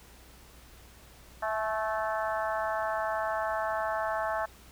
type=harmonic tone with a mistuned harmonic; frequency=218.9 Hz; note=A3; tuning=9 cents flat; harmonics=3 / 4 / 5 / 6 / 7 / 8; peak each=-32 / -34 / -36 / -38 / -39 / -40 dBFS; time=1.42-4.46 s; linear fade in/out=10 ms; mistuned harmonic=4; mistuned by=-30 cents; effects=added 60 Hz sine -55 dBFS peak until 4.71 s + pink hiss -55 dBFS RMS until 4.71 s